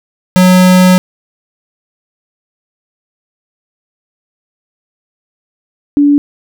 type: tone pair in turn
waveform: square / sine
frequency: 183.4 / 288.2 Hz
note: F#3 / D4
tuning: -15 / -33 cents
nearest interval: minor sixth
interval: 782 cents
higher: second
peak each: -4 dBFS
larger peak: neither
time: 0.36-0.98 / 5.97-6.18 s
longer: first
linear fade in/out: 0 ms
effects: none